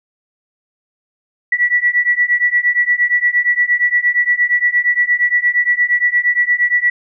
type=beating tone pair; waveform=sine; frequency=1945 / 1953.6 Hz; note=B6 / B6; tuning=-27 / -19 cents; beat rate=8.6 Hz; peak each=-15 / -14 dBFS; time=1.52-6.9 s; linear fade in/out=5 ms; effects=none